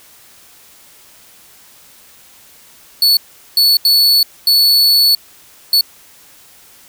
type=tone bursts at uneven times; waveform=45% pulse; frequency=4432 Hz; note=C#8; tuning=1 cent flat; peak=-7 dBFS; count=5; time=3.02-3.17 / 3.57-3.77 / 3.85-4.23 / 4.47-5.15 / 5.73-5.81 s; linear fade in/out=2 ms; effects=white hiss -44 dBFS RMS until 6.88 s